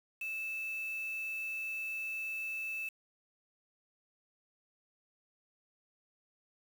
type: tone with quantisation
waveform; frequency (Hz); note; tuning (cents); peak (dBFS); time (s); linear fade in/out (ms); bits
sine; 2629; E7; -5; -36; 0.21-2.89; 5; 8
effects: none